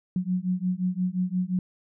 sine beating tone pair, 179.8 / 185.5 Hz, F#3 / F#3, -49 / +5 cents, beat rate 5.7 Hz, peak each -27 dBFS, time 0.16-1.59 s, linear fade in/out 2 ms, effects none

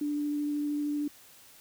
sine tone with vibrato, 293.7 Hz, D4, in tune, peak -28 dBFS, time 0.01-1.08 s, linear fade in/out 5 ms, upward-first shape triangle, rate 13 Hz, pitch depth 10 cents each way, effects white hiss -55 dBFS RMS until 1.6 s

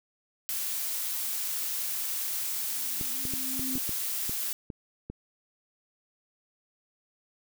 blue noise, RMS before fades -32 dBFS, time 0.49-4.53 s, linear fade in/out 0 ms
sine tone with exponential growth, 261.6 Hz, C4, in tune, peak -31 dBFS, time 2.4-3.78 s, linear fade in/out 1 ms, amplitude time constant 300 ms
clicks, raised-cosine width 3 ms, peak -24 dBFS, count 9, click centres 3.012 / 3.253 / 3.337 / 3.595 / 3.755 / 3.893 / 4.295 / 4.702 / 5.1 s
effects none

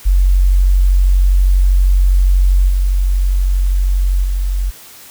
sine tone with level steps, 46.25 Hz, F#1, in tune, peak -7 / -10 / -13 dBFS, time 0.05-4.71 s, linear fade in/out 20 ms, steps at 2.68 / 4.23 s, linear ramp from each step 20 ms, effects white hiss -38 dBFS RMS until 5.1 s

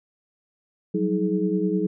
sine tone cluster, 182 / 191.8 / 317.7 / 422.8 Hz, F#3 / G3 / D#4 / G#4, -28 / -37 / +36 / +31 cents, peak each -26 dBFS, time 0.94-1.87 s, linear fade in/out 10 ms, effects none

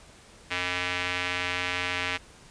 square tone with band-pass filter, 89.8 Hz, F2, 49 cents sharp, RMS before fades -30 dBFS, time 0.5-2.18 s, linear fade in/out 20 ms, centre 2400 Hz, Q 1.9, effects pink hiss -52 dBFS RMS until 2.5 s + resampled to 22050 Hz

